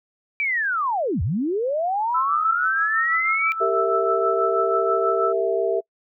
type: linear two-way sweep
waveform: sine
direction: down then up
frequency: 2349 to 70.4 to 2349 Hz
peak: -20 dBFS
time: 0.4-3.52 s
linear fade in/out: 0 ms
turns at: 1.22 s
type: tone with tremolo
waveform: sine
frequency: 1318.5 Hz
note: E6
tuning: in tune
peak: -19 dBFS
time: 2.14-5.33 s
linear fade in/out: 10 ms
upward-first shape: triangle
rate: 6.2 Hz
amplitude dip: 70%
type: chord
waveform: sine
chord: E diminished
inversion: first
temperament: equal with one note detuned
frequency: 392 / 457.9 / 659.3 Hz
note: G4 / Bb4 / E5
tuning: 0 / -31 / 0 cents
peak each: -23 dBFS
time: 3.6-5.81 s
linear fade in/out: 20 ms
effects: noise-tail reverb RT60 0.1 s tail -25 dB re dry